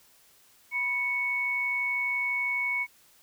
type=tone pair together; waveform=sine; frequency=987.6 / 2217 Hz; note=B5 / C#7; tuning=0 / 0 cents; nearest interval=octave + major second; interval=1400 cents; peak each=-38 / -26 dBFS; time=0.71-2.87 s; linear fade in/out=50 ms; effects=white hiss -60 dBFS RMS until 3.22 s